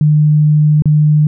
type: tone with dropouts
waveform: sine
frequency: 151.1 Hz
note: D3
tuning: 50 cents sharp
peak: -6 dBFS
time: 0.01-1.27 s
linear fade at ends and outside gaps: 2 ms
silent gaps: 0.822-0.856 s
effects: none